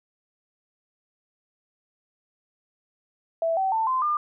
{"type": "tone with pitch steps", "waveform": "sine", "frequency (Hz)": [659.3, 766.1, 890.3, 1034.6, 1202.2], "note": ["E5", "G5", "A5", "C6", "D6"], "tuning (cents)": [0, -40, 20, -20, 40], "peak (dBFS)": -21, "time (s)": [3.42, 4.17], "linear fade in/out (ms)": 2, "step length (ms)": 150, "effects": []}